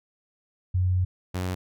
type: tone pair in turn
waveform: sine / sawtooth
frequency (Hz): 91.5 / 91.5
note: F#2 / F#2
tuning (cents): -19 / -19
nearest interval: unison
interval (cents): 0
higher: neither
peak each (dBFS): -20 / -23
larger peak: first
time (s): 0.74-1.05 / 1.34-1.55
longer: first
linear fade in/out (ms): 10
effects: none